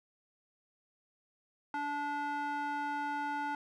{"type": "tone with band-pass filter", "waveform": "square", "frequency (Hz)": 290, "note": "D4", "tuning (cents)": -22, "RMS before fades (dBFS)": -36, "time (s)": [1.74, 3.55], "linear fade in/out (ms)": 2, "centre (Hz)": 1100, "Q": 4.8, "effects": []}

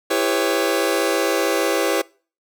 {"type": "chord", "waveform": "sawtooth", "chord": "C# half-diminished seventh", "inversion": "first", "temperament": "just", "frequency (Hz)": [332.6, 399.1, 498.9, 554.4], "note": ["E4", "G4", "B4", "C#5"], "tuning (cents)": [16, 31, 17, 0], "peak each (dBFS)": -19, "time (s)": [0.1, 2.02], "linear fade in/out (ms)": 10, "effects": ["noise-tail reverb RT60 0.4 s tail -24 dB re dry"]}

